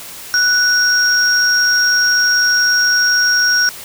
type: tone pair together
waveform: sine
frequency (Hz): 1480 / 5588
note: F#6 / F8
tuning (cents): 0 / 0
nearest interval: octave + major seventh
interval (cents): 2300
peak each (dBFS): -13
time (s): 0.34-3.69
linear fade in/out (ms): 0
effects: white hiss -32 dBFS RMS until 3.84 s